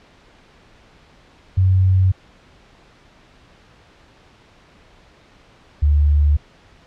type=tone pair in turn; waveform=sine; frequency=93.7 / 73.33 Hz; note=F#2 / D2; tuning=+22 / -2 cents; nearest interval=major third; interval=424 cents; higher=first; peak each=-11 dBFS; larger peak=neither; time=1.57-2.12 / 5.82-6.37 s; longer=neither; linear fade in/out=10 ms; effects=pink hiss -50 dBFS RMS until 6.86 s + low-pass 4000 Hz 12 dB/octave